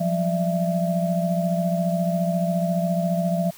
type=tone cluster; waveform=sine; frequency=174.6 / 189 / 601 / 669 Hz; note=F3 / F#3 / D5 / E5; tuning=0 / +37 / +40 / +25 cents; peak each=-22 / -30 / -31 / -25 dBFS; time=0-3.51 s; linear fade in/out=10 ms; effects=white hiss -46 dBFS RMS until 3.57 s